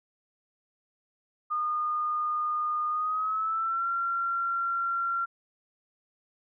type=tone with pitch glide; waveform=sine; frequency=1222 to 1371.6 Hz; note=D#6 to F6; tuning=-32 to -32 cents; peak=-26 dBFS; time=1.5-5.26 s; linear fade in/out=20 ms; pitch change=+200 cents; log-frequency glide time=2.89-3.88 s; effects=none